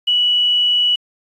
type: tone with quantisation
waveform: sine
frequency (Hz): 2943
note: F#7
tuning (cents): -10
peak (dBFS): -12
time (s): 0.07-0.96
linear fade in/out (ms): 10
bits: 7
effects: resampled to 24000 Hz